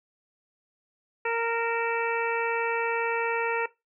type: harmonic tone with a mistuned harmonic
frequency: 462.4 Hz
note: A#4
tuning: 14 cents flat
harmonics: 1 / 2 / 3 / 4 / 5 / 6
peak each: -28 / -31 / -33 / -34 / -35 / -36 dBFS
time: 1.25-3.66 s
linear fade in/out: 5 ms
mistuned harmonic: 6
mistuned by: -77 cents
effects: noise-tail reverb RT60 0.2 s tail -18 dB re dry